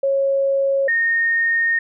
sine tone pair in turn, 548 / 1843.2 Hz, C#5 / A#6, -20 / -20 cents, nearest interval octave + major sixth, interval 2100 cents, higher second, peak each -15 dBFS, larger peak neither, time 0.03-0.88 / 0.88-1.79 s, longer second, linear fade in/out 5 ms, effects none

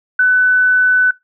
sine tone, 1500 Hz, F#6, 23 cents sharp, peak -8 dBFS, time 0.19-1.11 s, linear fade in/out 5 ms, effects noise-tail reverb RT60 0.2 s tail -23 dB re dry

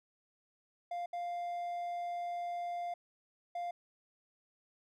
triangle tone bursts at uneven times, 699 Hz, F5, 1 cent sharp, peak -34 dBFS, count 3, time 0.91-1.06 / 1.13-2.94 / 3.55-3.71 s, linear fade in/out 5 ms, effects none

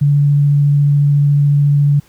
sine tone with vibrato, 143.9 Hz, D3, 35 cents flat, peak -8 dBFS, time 0.01-2 s, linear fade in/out 10 ms, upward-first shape sine, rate 14 Hz, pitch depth 8 cents each way, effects pink hiss -50 dBFS RMS until 2.08 s

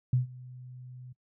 sine tone with ADSR envelope, 126 Hz, B2, 35 cents sharp, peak -20 dBFS, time 0.13-1.13 s, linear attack 3 ms, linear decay 130 ms, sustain -23 dB, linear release 11 ms, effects noise-tail reverb RT60 0.1 s tail -21 dB re dry

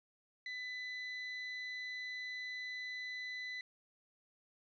35% pulse tone, 2000 Hz, B6, 21 cents sharp, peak -39 dBFS, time 0.46-3.61 s, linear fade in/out 2 ms, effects resampled to 16000 Hz + 11-bit

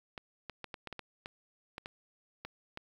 clicks, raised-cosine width 0.3 ms, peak -25 dBFS, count 12, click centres 0.178 / 0.497 / 0.643 / 0.742 / 0.873 / 0.927 / 0.993 / 1.259 / 1.781 / 1.859 / 2.45 / 2.774 s, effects 9-bit

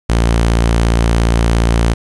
sawtooth tone, 57.2 Hz, A#1, 32 cents flat, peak -6 dBFS, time 0.09-1.94 s, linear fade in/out 10 ms, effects resampled to 24000 Hz + 7-bit

